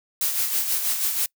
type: noise with tremolo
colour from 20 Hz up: blue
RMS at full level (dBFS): -22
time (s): 0.21-1.26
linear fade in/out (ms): 2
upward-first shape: sine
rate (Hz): 6.2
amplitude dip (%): 50
effects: noise-tail reverb RT60 0.1 s tail -25 dB re dry